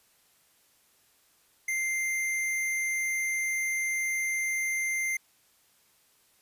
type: tone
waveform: square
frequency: 2093 Hz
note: C7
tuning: in tune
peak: -28 dBFS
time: 1.68-5.17 s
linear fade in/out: 5 ms
effects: white hiss -65 dBFS RMS until 6.41 s + resampled to 32000 Hz